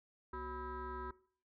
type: tone with frequency modulation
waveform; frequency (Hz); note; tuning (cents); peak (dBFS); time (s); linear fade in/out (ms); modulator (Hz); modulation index
sine; 680; F5; -46; -40; 0.33-1.11; 5; 307; 2.4
effects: noise-tail reverb RT60 0.5 s tail -19 dB re dry + tanh soft clip ceiling -36 dBFS